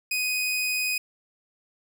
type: tone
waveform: sawtooth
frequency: 2498 Hz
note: D#7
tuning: 6 cents sharp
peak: -21 dBFS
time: 0.11-0.98 s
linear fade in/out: 5 ms
effects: none